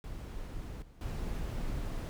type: noise with level steps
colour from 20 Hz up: brown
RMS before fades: -41 / -54 / -36 dBFS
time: 0.04-2.09 s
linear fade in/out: 0 ms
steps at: 0.82 / 1.01 s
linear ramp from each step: 2 ms
effects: none